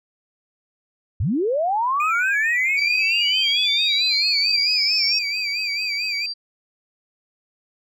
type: linear sweep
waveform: sine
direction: up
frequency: 69.3 to 5590 Hz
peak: -18 dBFS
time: 1.2-5.19 s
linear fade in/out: 5 ms
type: tone with vibrato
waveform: triangle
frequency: 2396 Hz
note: D7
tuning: 34 cents sharp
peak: -23 dBFS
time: 2-6.26 s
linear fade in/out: 2 ms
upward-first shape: sine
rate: 4.5 Hz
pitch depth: 110 cents each way
type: tone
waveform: sine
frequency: 4700 Hz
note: D8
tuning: 1 cent sharp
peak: -25 dBFS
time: 2.77-6.34 s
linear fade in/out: 20 ms
effects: none